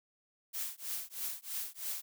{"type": "noise with tremolo", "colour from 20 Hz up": "blue", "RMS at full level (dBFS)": -36, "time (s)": [0.53, 2.02], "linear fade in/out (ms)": 20, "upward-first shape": "triangle", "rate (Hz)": 3.1, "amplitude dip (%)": 100, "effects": []}